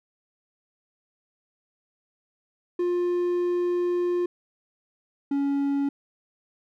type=tone pair in turn; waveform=triangle; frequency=353.1 / 280.3 Hz; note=F4 / C#4; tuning=+19 / +19 cents; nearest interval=major third; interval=400 cents; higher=first; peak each=-20 dBFS; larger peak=neither; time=2.79-4.26 / 5.31-5.89 s; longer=first; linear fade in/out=5 ms; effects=none